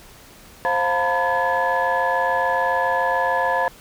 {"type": "tone cluster", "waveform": "sine", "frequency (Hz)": [527, 703, 905, 992, 1708], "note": ["C5", "F5", "A5", "B5", "G#6"], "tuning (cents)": [12, 11, 48, 7, 48], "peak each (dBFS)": -23, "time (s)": [0.65, 3.68], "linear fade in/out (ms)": 0, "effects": ["tanh soft clip ceiling -11 dBFS", "pink hiss -46 dBFS RMS until 3.8 s"]}